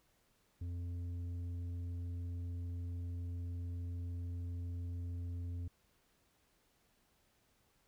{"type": "tone with tanh clipping", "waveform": "triangle", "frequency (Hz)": 87.31, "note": "F2", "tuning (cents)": 0, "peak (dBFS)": -40, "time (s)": [0.61, 5.68], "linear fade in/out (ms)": 5, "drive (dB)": 11, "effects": ["pink hiss -74 dBFS RMS until 7.87 s"]}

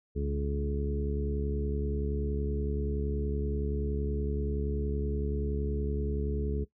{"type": "harmonic tone with a mistuned harmonic", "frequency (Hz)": 70.6, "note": "C#2", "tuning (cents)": 32, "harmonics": [1, 2, 3, 4, 5, 6], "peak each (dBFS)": [-31, -37, -38, -42, -42, -36], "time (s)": [0.15, 6.65], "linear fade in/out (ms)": 20, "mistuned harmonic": 2, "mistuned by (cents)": 38, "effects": ["noise-tail reverb RT60 0.1 s tail -17 dB re dry"]}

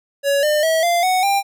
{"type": "tone with pitch steps", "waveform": "square", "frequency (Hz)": [562, 602.3, 645.6, 691.9, 741.6, 794.8], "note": ["C#5", "D5", "E5", "F5", "F#5", "G5"], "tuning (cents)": [24, 44, -36, -16, 4, 24], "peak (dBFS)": -15, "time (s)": [0.23, 1.43], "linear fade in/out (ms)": 50, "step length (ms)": 200, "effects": []}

